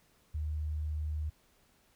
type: tone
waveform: sine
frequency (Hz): 76.4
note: D#2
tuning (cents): -31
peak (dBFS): -32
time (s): 0.34-1.3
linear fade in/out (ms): 10
effects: pink hiss -68 dBFS RMS until 1.95 s